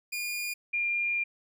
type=tone pair in turn; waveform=sawtooth / sine; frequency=2426 / 2401 Hz; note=D#7 / D7; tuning=-44 / +38 cents; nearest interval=unison; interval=18 cents; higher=first; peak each=-28 / -26 dBFS; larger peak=second; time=0.12-0.54 / 0.73-1.24 s; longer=second; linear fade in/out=10 ms; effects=none